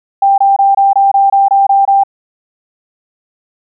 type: tone bursts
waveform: sine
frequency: 790 Hz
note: G5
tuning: 13 cents sharp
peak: -5 dBFS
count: 10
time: 0.22-2.036 s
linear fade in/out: 5 ms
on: 160 ms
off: 24 ms
effects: none